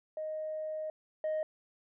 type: tone pair in turn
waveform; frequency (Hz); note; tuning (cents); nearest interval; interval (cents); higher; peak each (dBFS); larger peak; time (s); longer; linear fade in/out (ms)
sine; 622.3 / 622.3; D#5 / D#5; 0 / 0; unison; 0; neither; -34 / -28; second; 0.17-0.9 / 1.24-1.43; first; 2
effects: tanh soft clip ceiling -29 dBFS